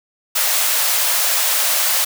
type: high-pass noise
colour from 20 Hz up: white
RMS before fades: -17 dBFS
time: 0.35-2.05 s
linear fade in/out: 10 ms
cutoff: 520 Hz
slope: 48 dB/octave
effects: none